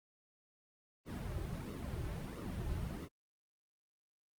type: noise with flanger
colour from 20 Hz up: brown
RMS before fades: -41 dBFS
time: 1.05-3.09 s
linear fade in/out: 50 ms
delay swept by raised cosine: 1.2 to 4.3 ms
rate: 1.5 Hz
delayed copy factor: -0.9
effects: Opus 32 kbps